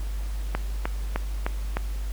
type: click train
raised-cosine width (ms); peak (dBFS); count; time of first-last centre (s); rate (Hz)
0.5; -11; 5; 0.55-1.77; 3.28
effects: added 50 Hz sine -27 dBFS peak until 2.12 s + pink hiss -46 dBFS RMS until 2.12 s